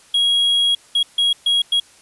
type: tone bursts at uneven times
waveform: triangle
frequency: 3300 Hz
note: G#7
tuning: 12 cents flat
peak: -12 dBFS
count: 5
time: 0.14-0.75 / 0.95-1.03 / 1.18-1.33 / 1.46-1.62 / 1.72-1.8 s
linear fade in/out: 5 ms
effects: white hiss -49 dBFS RMS until 2.01 s + resampled to 24000 Hz